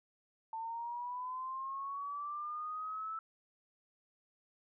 sine linear sweep, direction up, 890 to 1318.5 Hz, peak -38 dBFS, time 0.53-3.19 s, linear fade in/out 2 ms, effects none

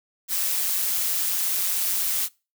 blue noise with amplitude modulation, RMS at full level -22 dBFS, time 0.28-2.29 s, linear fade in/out 50 ms, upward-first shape sine, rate 183 Hz, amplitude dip 55%, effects noise-tail reverb RT60 0.3 s tail -24 dB re dry

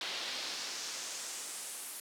brown noise with band-pass filter sweep, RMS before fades -41 dBFS, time 0.01-2 s, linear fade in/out 2 ms, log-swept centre 3700 to 11000 Hz, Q 1.8, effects high-pass 300 Hz 12 dB/octave

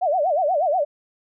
sine tone with vibrato, 659.3 Hz, E5, in tune, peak -17 dBFS, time 0.01-0.85 s, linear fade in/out 20 ms, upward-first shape sine, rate 8.3 Hz, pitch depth 250 cents each way, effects none

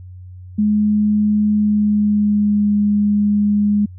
sine tone with pitch glide, 210 to 206.4 Hz, G#3 to G#3, +19 to -10 cents, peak -12 dBFS, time 0.58-3.86 s, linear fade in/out 10 ms, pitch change -29 cents, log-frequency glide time 1.52-2.73 s, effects added 91 Hz sine -33 dBFS peak until 3.98 s

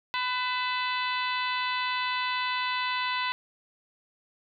harmonic tone with a mistuned harmonic, 501 Hz, B4, 25 cents sharp, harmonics 2 / 3 / 4 / 5 / 6 / 7 / 8 / 9, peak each -30 / -36 / -34 / -35 / -40 / -38 / -38 / -47 dBFS, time 0.14-3.32 s, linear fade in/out 0 ms, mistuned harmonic 5, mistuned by +71 cents, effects none

